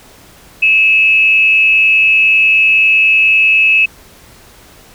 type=tone with amplitude modulation; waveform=sine; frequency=2602 Hz; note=E7; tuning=23 cents flat; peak=-4 dBFS; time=0.62-3.86 s; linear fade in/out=10 ms; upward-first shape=sine; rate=230 Hz; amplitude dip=45%; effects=pink hiss -41 dBFS RMS until 4.94 s